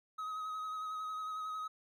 triangle tone with vibrato, 1267 Hz, D#6, 31 cents sharp, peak -36 dBFS, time 0.18-1.68 s, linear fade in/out 10 ms, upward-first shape sine, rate 11 Hz, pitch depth 21 cents each way, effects none

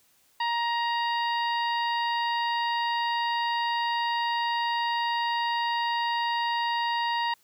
harmonic tone, 940 Hz, A#5, 14 cents sharp, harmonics 1 / 2 / 3 / 4 / 5, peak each -26 / -32 / -36 / -38 / -40 dBFS, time 0.4-7.34 s, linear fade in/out 5 ms, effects white hiss -64 dBFS RMS until 7.43 s

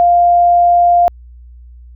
sine tone, 699 Hz, F5, 1 cent sharp, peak -6 dBFS, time 0-1.08 s, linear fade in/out 0 ms, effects added 60 Hz sine -34 dBFS peak until 1.95 s

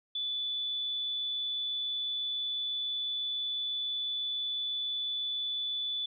sine tone, 3474 Hz, A7, 23 cents flat, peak -31 dBFS, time 0.15-6.06 s, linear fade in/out 5 ms, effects none

